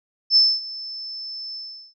sine tone with ADSR envelope, 5274 Hz, E8, in tune, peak -10 dBFS, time 0.3-1.94 s, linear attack 60 ms, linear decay 240 ms, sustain -20 dB, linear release 390 ms, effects none

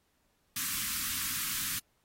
white band-stop noise, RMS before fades -34 dBFS, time 0.56-1.79 s, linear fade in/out 5 ms, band 300 to 1100 Hz, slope 48 dB/octave, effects pink hiss -74 dBFS RMS until 2.04 s + AAC 48 kbps

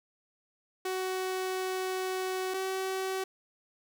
sawtooth tone pair in turn, 373.9 / 379.8 Hz, F#4 / F#4, +18 / +45 cents, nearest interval unison, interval 27 cents, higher second, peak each -27 dBFS, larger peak neither, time 0.85-2.54 / 2.54-3.24 s, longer first, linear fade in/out 5 ms, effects none

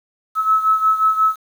sine beating tone pair, 1295 / 1300.6 Hz, E6 / E6, -31 / -24 cents, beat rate 5.6 Hz, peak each -14 / -19 dBFS, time 0.35-1.36 s, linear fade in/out 50 ms, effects 7-bit

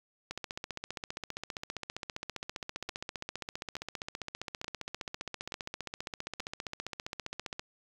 two click trains, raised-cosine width 0.2 ms, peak -20 / -21 dBFS, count 111 / 5, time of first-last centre 0.31-7.595 / 2.89-6.399 s, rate 15.1 / 1.14 Hz, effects 8-bit

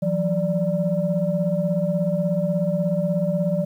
sine tone cluster, 166.4 / 182.9 / 587 Hz, E3 / F#3 / D5, +17 / -20 / -1 cents, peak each -23 dBFS, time 0.02-3.65 s, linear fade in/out 10 ms, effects tanh soft clip ceiling -11 dBFS + 9-bit

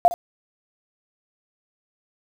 sine tone with echo, 698.5 Hz, F5, in tune, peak -10 dBFS, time 0.05-0.08 s, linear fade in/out 0 ms, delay 60 ms, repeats 1, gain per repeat -15 dB, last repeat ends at 0.14 s, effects 7-bit

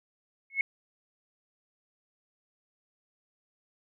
sine tone with exponential growth, 2187 Hz, C#7, 24 cents flat, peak -19 dBFS, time 0.5-0.61 s, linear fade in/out 2 ms, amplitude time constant 23 ms, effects none

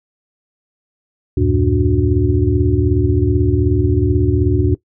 sine tone cluster, 75.5 / 91.6 / 114.2 / 290.9 / 366 Hz, D2 / F#2 / A#2 / D4 / F#4, +48 / -17 / -35 / -16 / -19 cents, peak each -18 dBFS, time 1.37-4.75 s, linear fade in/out 5 ms, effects noise-tail reverb RT60 0.1 s tail -18 dB re dry

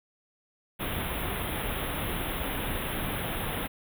pink band-stop noise, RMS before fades -32 dBFS, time 0.79-3.68 s, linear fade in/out 20 ms, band 3700 to 9800 Hz, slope 96 dB/octave, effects none

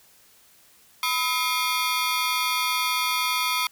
15% pulse ring-modulated tone, 1141 Hz, C#6, 50 cents sharp, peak -13 dBFS, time 1.03-3.67 s, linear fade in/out 2 ms, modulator 141 Hz, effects white hiss -56 dBFS RMS until 3.71 s

